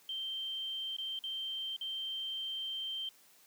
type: tone with dropouts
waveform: sine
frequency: 3136 Hz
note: G7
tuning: in tune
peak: -36 dBFS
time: 0.09-3.09 s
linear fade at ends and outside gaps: 2 ms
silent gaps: 0.966-0.984 / 1.19-1.238 / 1.764-1.811 s
effects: white hiss -63 dBFS RMS until 3.46 s + high-pass 150 Hz 12 dB/octave